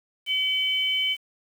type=tone pair together; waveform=sine; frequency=2285 / 3050 Hz; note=D7 / G7; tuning=-48 / -48 cents; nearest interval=perfect fourth; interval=500 cents; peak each=-27 / -23 dBFS; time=0.26-1.17 s; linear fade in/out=50 ms; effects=8-bit